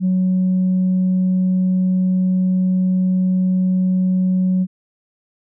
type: tone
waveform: sine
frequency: 185 Hz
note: F#3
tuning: in tune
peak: -12 dBFS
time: 0-4.67 s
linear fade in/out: 50 ms
effects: tanh soft clip ceiling -11 dBFS